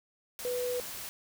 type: tone in noise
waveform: sine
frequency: 493.9 Hz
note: B4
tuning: in tune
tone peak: -30 dBFS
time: 0.45-0.8 s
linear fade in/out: 0 ms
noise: white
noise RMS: -41 dBFS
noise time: 0.39-1.09 s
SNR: +8 dB
effects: none